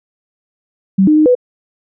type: tone with pitch steps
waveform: sine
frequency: 192.5 / 305.4 / 307.9 / 496.6 Hz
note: G3 / D#4 / D#4 / B4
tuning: -31 / -32 / -18 / +9 cents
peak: -6 dBFS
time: 0.98-1.352 s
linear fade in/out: 10 ms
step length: 93 ms
effects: none